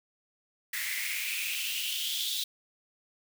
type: noise with high-pass filter sweep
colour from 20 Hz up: white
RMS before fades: -33 dBFS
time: 0.73-2.44 s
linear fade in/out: 5 ms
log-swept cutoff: 1900 to 3700 Hz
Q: 6.6
effects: none